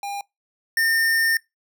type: tone pair in turn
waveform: square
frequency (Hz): 805 / 1815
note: G5 / A#6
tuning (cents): +46 / -47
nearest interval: octave + major second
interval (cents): 1407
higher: second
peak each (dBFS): -28 / -18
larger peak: second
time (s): 0.03-0.21 / 0.77-1.37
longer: second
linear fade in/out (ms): 2
effects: noise-tail reverb RT60 0.2 s tail -25 dB re dry